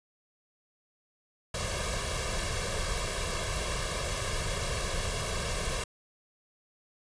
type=noise with comb filter; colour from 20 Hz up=pink; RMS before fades=-32 dBFS; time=1.54-5.84 s; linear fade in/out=5 ms; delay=1.8 ms; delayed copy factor=+0.8; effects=resampled to 22050 Hz